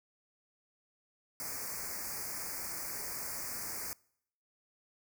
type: band-stop noise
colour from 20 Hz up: white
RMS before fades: -40 dBFS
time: 1.4-3.93 s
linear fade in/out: 0 ms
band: 2400 to 4600 Hz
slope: 96 dB/octave
effects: noise-tail reverb RT60 0.7 s tail -25 dB re dry